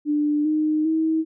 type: tone with pitch steps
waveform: sine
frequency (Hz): 296.6 / 307.8 / 319.4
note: D4 / D#4 / D#4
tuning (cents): +17 / -19 / +45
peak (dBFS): -18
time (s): 0.05-1.25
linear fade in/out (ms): 50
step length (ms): 400
effects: none